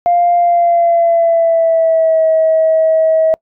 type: tone with pitch glide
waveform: sine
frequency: 698.5 to 640.5 Hz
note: F5 to E5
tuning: 0 to -50 cents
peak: -7 dBFS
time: 0.06-3.34 s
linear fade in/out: 0 ms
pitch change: -150 cents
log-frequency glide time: 0.36-2.26 s
effects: noise-tail reverb RT60 0.1 s tail -26 dB re dry + tanh soft clip ceiling -3 dBFS